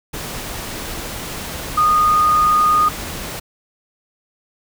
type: tone in noise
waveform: sine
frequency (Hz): 1231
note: D#6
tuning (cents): -19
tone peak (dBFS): -11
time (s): 1.77-2.89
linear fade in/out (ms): 10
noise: pink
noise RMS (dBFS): -28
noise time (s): 0.13-3.4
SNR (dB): +14
effects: none